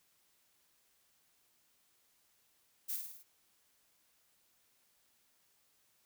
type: noise with echo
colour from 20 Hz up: violet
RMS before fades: -38 dBFS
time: 2.88-2.97 s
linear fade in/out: 20 ms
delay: 53 ms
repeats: 5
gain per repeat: -4 dB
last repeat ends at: 3.235 s
effects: white hiss -73 dBFS RMS until 6.05 s